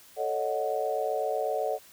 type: chord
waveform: sine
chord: D# half-diminished seventh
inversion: second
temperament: equal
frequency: 440 / 554.4 / 622.3 / 740 Hz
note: A4 / C#5 / D#5 / F#5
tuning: 0 / 0 / 0 / 0 cents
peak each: -32 dBFS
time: 0.16-1.79 s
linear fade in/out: 50 ms
effects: white hiss -54 dBFS RMS until 1.92 s